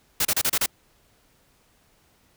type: noise bursts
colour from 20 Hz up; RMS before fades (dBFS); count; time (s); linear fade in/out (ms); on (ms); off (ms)
white; -22; 6; 0.2-0.661; 5; 51; 31
effects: pink hiss -62 dBFS RMS until 2.36 s